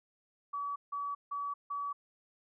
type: tone bursts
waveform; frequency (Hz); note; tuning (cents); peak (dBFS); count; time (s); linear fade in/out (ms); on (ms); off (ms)
sine; 1141; C#6; +50; -34; 4; 0.53-1.93; 10; 230; 160
effects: none